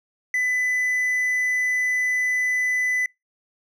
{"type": "tone", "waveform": "triangle", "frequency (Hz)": 2000, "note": "B6", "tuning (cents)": 21, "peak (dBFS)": -18, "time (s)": [0.34, 3.06], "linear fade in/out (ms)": 2, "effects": ["noise-tail reverb RT60 0.2 s tail -26 dB re dry"]}